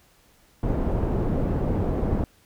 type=low-pass noise; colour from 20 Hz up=pink; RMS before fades=-24 dBFS; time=0.63-2.24 s; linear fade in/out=2 ms; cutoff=520 Hz; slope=12 dB/octave; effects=pink hiss -59 dBFS RMS until 2.45 s